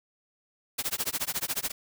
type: noise with tremolo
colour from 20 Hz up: white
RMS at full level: -28 dBFS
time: 0.78-1.72 s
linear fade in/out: 10 ms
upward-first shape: sine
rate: 14 Hz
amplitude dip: 100%
effects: none